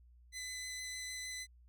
15% pulse tone with vibrato, 2015 Hz, B6, 34 cents sharp, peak -35 dBFS, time 0.32-1.47 s, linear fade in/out 50 ms, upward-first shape sine, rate 6.5 Hz, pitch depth 9 cents each way, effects added 60 Hz sine -59 dBFS peak until 1.68 s

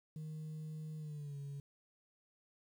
sine tone with pitch glide, 155.56 to 141.01 Hz, D#3 to C#3, 0 to +30 cents, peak -40 dBFS, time 0.16-1.6 s, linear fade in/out 2 ms, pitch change -170 cents, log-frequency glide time 0.97-1.37 s, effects tanh soft clip ceiling -41 dBFS + 11-bit

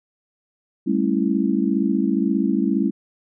sine chord, A dominant seventh, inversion third, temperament just, 198 / 220 / 275 / 330 Hz, G3 / A3 / C#4 / E4, +18 / 0 / -14 / +2 cents, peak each -22 / -23 / -22 / -24 dBFS, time 0.86-2.91 s, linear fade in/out 20 ms, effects none

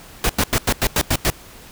pink noise bursts, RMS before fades -17 dBFS, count 8, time 0.24-1.302 s, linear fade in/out 2 ms, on 54 ms, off 90 ms, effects pink hiss -42 dBFS RMS until 1.71 s

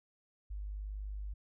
sine tone, 50.6 Hz, G#1, 44 cents flat, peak -38 dBFS, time 0.5-1.34 s, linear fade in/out 10 ms, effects none

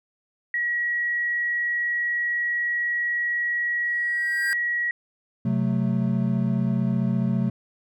sine tone, 1914 Hz, A#6, 45 cents sharp, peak -22 dBFS, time 0.54-4.91 s, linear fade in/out 2 ms
square tone with exponential growth, 1598 Hz, G6, 33 cents sharp, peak -24 dBFS, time 3.84-4.53 s, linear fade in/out 0 ms, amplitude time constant 150 ms
triangle chord, F# diminished, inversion second, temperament equal, 130.81 / 185 / 220 Hz, C3 / F#3 / A3, 0 / 0 / 0 cents, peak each -23 dBFS, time 5.45-7.5 s, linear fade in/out 5 ms
effects none

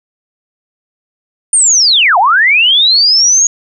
sine linear two-way sweep, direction down then up, 9070 to 677 to 6720 Hz, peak -5 dBFS, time 1.53-3.47 s, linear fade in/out 2 ms, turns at 2.18 s, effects none

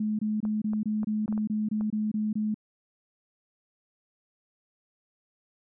sine tone bursts, 213.7 Hz, G#3, 50 cents sharp, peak -25 dBFS, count 12, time 0-2.544 s, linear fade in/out 5 ms, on 190 ms, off 24 ms
clicks, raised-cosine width 1 ms, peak -28 dBFS, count 7, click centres 0.452 / 0.734 / 1.032 / 1.28 / 1.326 / 1.378 / 1.81 s
effects none

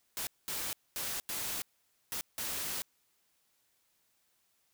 white noise bursts at uneven times, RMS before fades -37 dBFS, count 6, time 0.17-0.27 / 0.48-0.73 / 0.96-1.2 / 1.29-1.62 / 2.12-2.21 / 2.38-2.82 s, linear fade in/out 0 ms, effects white hiss -74 dBFS RMS until 4.73 s

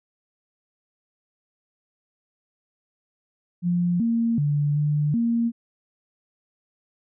sine tone with pitch steps, 175.3 / 230.9 / 145.9 / 148.3 / 232.9 Hz, F3 / A#3 / D3 / D3 / A#3, +7 / -16 / -11 / +17 / -1 cents, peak -19 dBFS, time 3.62-5.52 s, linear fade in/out 50 ms, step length 380 ms, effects none

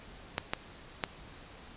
clicks, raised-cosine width 0.3 ms, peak -13 dBFS, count 3, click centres 0.381 / 0.535 / 1.038 s, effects pink hiss -51 dBFS RMS until 1.76 s + resampled to 8000 Hz

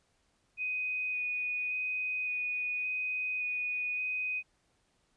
sine tone with vibrato, 2489 Hz, D#7, in tune, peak -31 dBFS, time 0.57-4.43 s, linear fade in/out 50 ms, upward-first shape square, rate 0.88 Hz, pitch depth 9 cents each way, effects pink hiss -73 dBFS RMS until 5.16 s + resampled to 22050 Hz

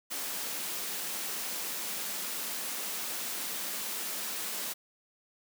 white high-pass noise, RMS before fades -36 dBFS, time 0.1-4.74 s, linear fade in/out 20 ms, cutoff 160 Hz, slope 96 dB/octave, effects none

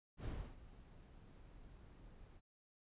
brown noise with ADSR envelope, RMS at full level -43 dBFS, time 0.17-2.41 s, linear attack 77 ms, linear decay 310 ms, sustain -16 dB, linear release 43 ms, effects resampled to 8000 Hz

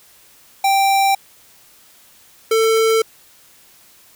square tone pair in turn, 784 / 446.2 Hz, G5 / A4, 0 / +24 cents, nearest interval minor seventh, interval 976 cents, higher first, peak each -13 dBFS, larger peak neither, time 0.64-1.15 / 2.51-3.02 s, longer neither, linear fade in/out 5 ms, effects white hiss -49 dBFS RMS until 4.15 s

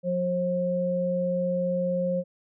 sine tone pair together, 179.4 / 535.1 Hz, F3 / C5, +47 / +39 cents, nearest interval octave + perfect fifth, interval 1892 cents, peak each -28 / -25 dBFS, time 0.03-2.24 s, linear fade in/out 50 ms, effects none

